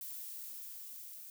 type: noise with level ramp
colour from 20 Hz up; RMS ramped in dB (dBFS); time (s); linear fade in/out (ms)
violet; -44 to -50; 0.01-1.3; 2
effects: none